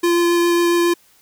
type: tone with vibrato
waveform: square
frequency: 344.7 Hz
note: F4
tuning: 23 cents flat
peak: -14 dBFS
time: 0.03-0.94 s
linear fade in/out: 10 ms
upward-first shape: triangle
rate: 7.3 Hz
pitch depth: 10 cents each way
effects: white hiss -54 dBFS RMS until 1.21 s